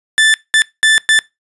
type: tone bursts at uneven times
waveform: 30% pulse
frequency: 1760 Hz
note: A6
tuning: in tune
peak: -5 dBFS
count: 4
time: 0.18-0.34 / 0.54-0.62 / 0.83-0.98 / 1.09-1.19 s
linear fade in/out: 0 ms
effects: noise-tail reverb RT60 0.2 s tail -22 dB re dry + resampled to 24000 Hz